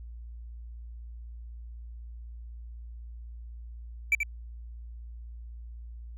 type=tone with echo; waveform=triangle; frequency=2324 Hz; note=D7; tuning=19 cents flat; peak=-18 dBFS; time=4.12-4.15 s; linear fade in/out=2 ms; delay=82 ms; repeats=1; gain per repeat=-6 dB; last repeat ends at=4.232 s; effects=added 58 Hz sine -40 dBFS peak until 6.17 s